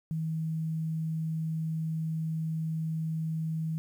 sine tone, 160 Hz, D#3, 49 cents sharp, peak -29 dBFS, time 0.11-3.78 s, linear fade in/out 0 ms, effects 10-bit

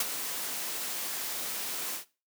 white noise with ADSR envelope, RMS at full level -27 dBFS, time 0-2.05 s, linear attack 4 ms, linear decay 33 ms, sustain -8 dB, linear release 110 ms, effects noise-tail reverb RT60 0.3 s tail -18 dB re dry + high-pass 200 Hz 12 dB/octave

